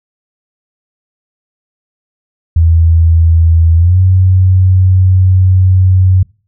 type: tone with pitch glide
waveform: sine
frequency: 82.41 to 93.04 Hz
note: E2 to F#2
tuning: 0 to +10 cents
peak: -4 dBFS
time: 2.56-6.23 s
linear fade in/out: 5 ms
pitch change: +210 cents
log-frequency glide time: 3.76-3.99 s
effects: noise-tail reverb RT60 0.4 s tail -25 dB re dry